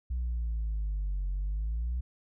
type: exponential two-way sweep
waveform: sine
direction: down then up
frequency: 62.5 to 45.92 to 62.5 Hz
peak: -27 dBFS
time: 0.1-2.01 s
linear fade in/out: 10 ms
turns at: 1.29 s
effects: tanh soft clip ceiling -27 dBFS